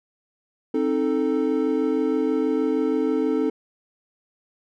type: chord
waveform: triangle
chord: A diminished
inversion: first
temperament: equal with one note detuned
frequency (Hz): 264.8 / 311.1 / 440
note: C4 / Eb4 / A4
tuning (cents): +21 / 0 / 0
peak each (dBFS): -22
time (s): 0.74-3.5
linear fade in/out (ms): 5
effects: none